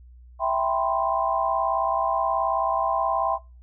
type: chord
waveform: sine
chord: C major seventh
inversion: first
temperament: equal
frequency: 659.3 / 784 / 987.8 / 1046.5 Hz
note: E5 / G5 / B5 / C6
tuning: 0 / 0 / 0 / 0 cents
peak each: -25 / -26 / -29 / -26 dBFS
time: 0.39-3.39 s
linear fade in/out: 50 ms
effects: noise-tail reverb RT60 0.3 s tail -21 dB re dry + added 61 Hz sine -45 dBFS peak until 3.62 s